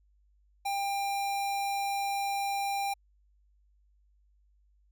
square tone, 796 Hz, G5, 26 cents sharp, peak -30 dBFS, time 0.65-2.94 s, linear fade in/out 10 ms, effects added 50 Hz sine -63 dBFS peak until 4.91 s

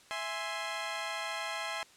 15% pulse chord, E augmented, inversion none, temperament equal, 659.3 / 830.6 / 1046.5 Hz, E5 / G#5 / B#5, 0 / 0 / 0 cents, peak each -33 / -33 / -33 dBFS, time 0.11-1.83 s, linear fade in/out 0 ms, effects white hiss -59 dBFS RMS until 1.96 s + low-pass 8000 Hz 12 dB/octave

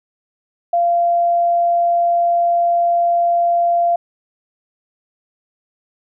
sine tone, 690 Hz, F5, 21 cents flat, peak -12 dBFS, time 0.73-3.96 s, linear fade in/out 5 ms, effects none

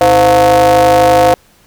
square ring-modulated tone, 98 Hz, G2, in tune, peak -3 dBFS, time 0.01-1.34 s, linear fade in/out 0 ms, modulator 614 Hz, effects pink hiss -48 dBFS RMS until 1.66 s

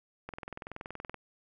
click train, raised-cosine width 0.5 ms, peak -25 dBFS, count 19, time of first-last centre 0.29-1.143 s, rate 21.1 Hz, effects none

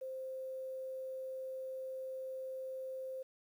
sine tone with quantisation, 523.3 Hz, C5, in tune, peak -40 dBFS, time 0.01-3.23 s, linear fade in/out 10 ms, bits 11, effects none

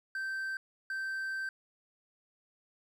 triangle tone bursts at uneven times, 1557 Hz, G6, 12 cents flat, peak -32 dBFS, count 2, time 0.15-0.57 / 0.9-1.49 s, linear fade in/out 2 ms, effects none

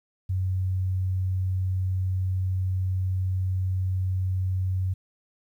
sine tone, 93.3 Hz, F#2, 15 cents sharp, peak -23 dBFS, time 0.29-4.94 s, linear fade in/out 10 ms, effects 10-bit

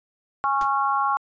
harmonic tone, 274.9 Hz, C#4, 14 cents flat, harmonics 3 / 4 / 5, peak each -24 / -22 / -27 dBFS, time 0.44-1.17 s, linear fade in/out 0 ms
pink noise with exponential decay, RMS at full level -33 dBFS, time 0.61-0.71 s, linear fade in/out 1 ms, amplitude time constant 20 ms
effects resampled to 16000 Hz

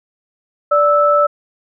sine tone pair together, 585.3 / 1314 Hz, D5 / E6, -6 / -6 cents, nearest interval octave + major second, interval 1400 cents, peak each -12 dBFS, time 0.71-1.27 s, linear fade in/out 10 ms, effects none

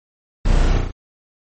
brown noise with echo, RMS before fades -18 dBFS, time 0.45-0.78 s, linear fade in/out 5 ms, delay 33 ms, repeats 4, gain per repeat -3 dB, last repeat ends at 0.912 s, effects MP3 32 kbps

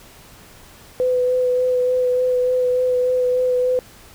sine tone with vibrato, 502 Hz, B4, 28 cents sharp, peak -15 dBFS, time 1-3.79 s, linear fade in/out 0 ms, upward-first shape sine, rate 3.4 Hz, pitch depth 15 cents each way, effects pink hiss -45 dBFS RMS until 4.14 s

